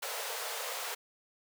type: high-pass noise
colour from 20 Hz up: pink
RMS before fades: -38 dBFS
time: 0.02-0.95 s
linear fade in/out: 10 ms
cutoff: 430 Hz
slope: 96 dB/octave
effects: none